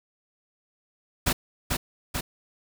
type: noise with echo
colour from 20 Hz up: pink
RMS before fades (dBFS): -23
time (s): 1.26-1.33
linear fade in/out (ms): 10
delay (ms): 440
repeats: 2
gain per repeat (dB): -3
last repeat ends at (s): 2.21
effects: none